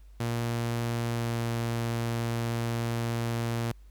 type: tone with pitch glide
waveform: sawtooth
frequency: 117.5 to 116.62 Hz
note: A#2 to A#2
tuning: +14 to +1 cents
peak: -24 dBFS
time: 0.2-3.72 s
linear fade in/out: 5 ms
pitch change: -13 cents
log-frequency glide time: 1.11-1.35 s
effects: added 50 Hz sine -48 dBFS peak until 3.9 s + pink hiss -68 dBFS RMS until 3.9 s